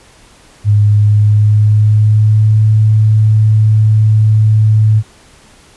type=tone with pitch glide; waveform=sine; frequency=103.83 to 108.18 Hz; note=G#2 to A2; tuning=0 to -29 cents; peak=-5 dBFS; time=0.64-5.03 s; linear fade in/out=50 ms; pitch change=+71 cents; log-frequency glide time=0.75-2.63 s; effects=pink hiss -43 dBFS RMS until 5.76 s + resampled to 24000 Hz